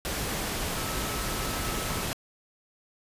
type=tone in noise; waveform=sine; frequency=1300 Hz; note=E6; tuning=24 cents flat; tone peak=-40 dBFS; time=0.76-2.03 s; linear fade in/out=0 ms; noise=pink; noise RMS=-31 dBFS; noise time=0.05-2.13 s; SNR=-12 dB; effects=resampled to 32000 Hz